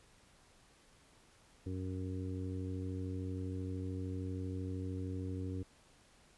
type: harmonic tone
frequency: 93 Hz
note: F#2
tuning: 9 cents sharp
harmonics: 1 / 2 / 3 / 4 / 5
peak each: -39 / -48 / -43 / -50 / -50 dBFS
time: 1.66-5.63 s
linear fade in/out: 5 ms
effects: pink hiss -65 dBFS RMS until 6.37 s + resampled to 24000 Hz